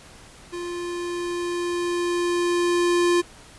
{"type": "tone with level ramp", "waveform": "square", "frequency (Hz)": 349.2, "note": "F4", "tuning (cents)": 0, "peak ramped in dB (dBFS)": [-30, -17], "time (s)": [0.52, 3.22], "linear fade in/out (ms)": 20, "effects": ["pink hiss -47 dBFS RMS until 3.58 s", "resampled to 24000 Hz"]}